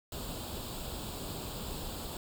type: noise with comb filter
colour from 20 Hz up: pink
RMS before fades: -40 dBFS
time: 0.12-2.17 s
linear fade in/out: 2 ms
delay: 0.25 ms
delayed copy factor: +0.7
effects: none

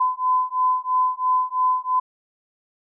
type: beating tone pair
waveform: sine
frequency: 1013 / 1016 Hz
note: B5 / B5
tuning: +44 / +49 cents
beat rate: 3 Hz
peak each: -21 dBFS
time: 0-2 s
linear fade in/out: 10 ms
effects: none

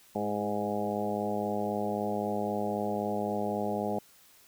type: harmonic tone with a mistuned harmonic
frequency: 103.83 Hz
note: G#2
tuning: in tune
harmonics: 1 / 2 / 3 / 4 / 5 / 6 / 7 / 8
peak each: -44 / -34 / -40 / -36 / -37 / -37 / -37 / -38 dBFS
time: 0.15-3.99 s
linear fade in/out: 5 ms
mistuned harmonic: 3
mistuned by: +27 cents
effects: white hiss -59 dBFS RMS until 4.47 s

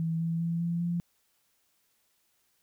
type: tone with pitch steps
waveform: sine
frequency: 163.5 / 165.69 / 167.9 / 170.15 / 172.42 Hz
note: E3 / E3 / E3 / F3 / F3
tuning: -14 / +9 / +32 / -45 / -22 cents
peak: -27 dBFS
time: 0-1 s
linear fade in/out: 0 ms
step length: 200 ms
effects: white hiss -72 dBFS RMS until 2.62 s

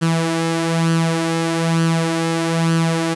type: tone with flanger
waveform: sawtooth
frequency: 164.81 Hz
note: E3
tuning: in tune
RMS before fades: -18 dBFS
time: 0.01-3.15 s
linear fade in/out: 20 ms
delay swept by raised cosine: 0.66 to 3.76 ms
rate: 1.1 Hz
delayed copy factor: +0.55
effects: resampled to 24000 Hz + 8-bit

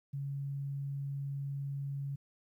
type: tone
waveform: sine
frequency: 139.5 Hz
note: C#3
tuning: 11 cents sharp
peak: -35 dBFS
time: 0.13-2.16 s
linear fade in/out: 10 ms
effects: 12-bit

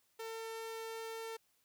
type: tone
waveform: sawtooth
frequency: 450.3 Hz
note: A4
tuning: 40 cents sharp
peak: -38 dBFS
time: 0.19-1.37 s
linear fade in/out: 10 ms
effects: white hiss -75 dBFS RMS until 1.64 s

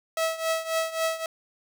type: tone with tremolo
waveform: sawtooth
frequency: 649 Hz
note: E5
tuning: 27 cents flat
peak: -18 dBFS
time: 0.17-1.26 s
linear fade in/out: 2 ms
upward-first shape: triangle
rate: 3.7 Hz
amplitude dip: 85%
effects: none

